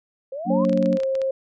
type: exponential sweep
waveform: sine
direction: up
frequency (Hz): 516 to 1108.7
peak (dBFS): -28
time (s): 0.32-0.65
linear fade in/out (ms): 5
type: chord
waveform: sine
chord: Gb augmented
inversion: none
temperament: just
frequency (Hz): 185 / 231.2 / 289.1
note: Gb3 / Bb3 / D4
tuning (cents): 0 / -14 / -27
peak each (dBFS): -22 / -23 / -25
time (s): 0.45-0.99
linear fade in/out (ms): 50
type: tone with pitch glide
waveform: sine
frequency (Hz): 540 to 533.2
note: C#5 to C5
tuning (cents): -45 to +33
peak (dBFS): -20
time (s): 0.5-1.31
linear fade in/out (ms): 5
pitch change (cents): -22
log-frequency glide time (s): 0.92-0.98
type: clicks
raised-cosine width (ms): 0.2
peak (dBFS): -20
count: 12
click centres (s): 0.651 / 0.695 / 0.73 / 0.775 / 0.827 / 0.859 / 0.929 / 0.971 / 1.002 / 1.034 / 1.153 / 1.217
effects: none